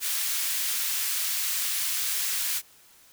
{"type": "high-pass noise", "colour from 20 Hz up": "white", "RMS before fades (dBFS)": -28, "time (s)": [0, 2.62], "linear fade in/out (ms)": 50, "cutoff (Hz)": 1700, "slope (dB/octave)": 12, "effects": ["white hiss -56 dBFS RMS until 3.12 s"]}